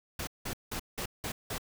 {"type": "noise bursts", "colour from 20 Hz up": "pink", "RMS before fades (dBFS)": -36, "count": 6, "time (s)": [0.19, 1.582], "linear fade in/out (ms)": 5, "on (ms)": 82, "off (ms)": 180, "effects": []}